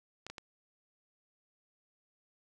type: clicks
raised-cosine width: 0.2 ms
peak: -26 dBFS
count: 3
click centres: 0.266 / 0.3 / 0.382 s
effects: none